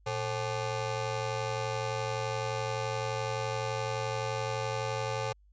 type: ring-modulated tone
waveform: 20% pulse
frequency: 326.3 Hz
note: E4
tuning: 18 cents flat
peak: -23 dBFS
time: 0.06-5.33 s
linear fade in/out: 10 ms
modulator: 209 Hz
effects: added 50 Hz sine -58 dBFS peak until 5.52 s + resampled to 16000 Hz